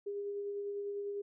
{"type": "tone with tremolo", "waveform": "sine", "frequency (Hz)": 405.1, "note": "G#4", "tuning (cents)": -43, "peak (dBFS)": -35, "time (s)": [0.06, 1.22], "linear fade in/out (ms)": 10, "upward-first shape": "sine", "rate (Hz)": 10, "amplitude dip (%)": 25, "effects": []}